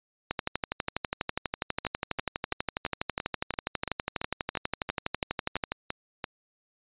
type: two click trains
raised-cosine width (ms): 0.3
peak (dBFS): -15 / -12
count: 14 / 67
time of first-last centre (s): 1.85-6.242 / 0.31-5.72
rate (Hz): 2.96 / 12.2
effects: resampled to 8000 Hz